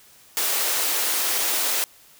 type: high-pass noise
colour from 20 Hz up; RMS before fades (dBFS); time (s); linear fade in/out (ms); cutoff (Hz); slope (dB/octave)
white; -23; 0.37-1.84; 0; 320; 24
effects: white hiss -52 dBFS RMS until 2.19 s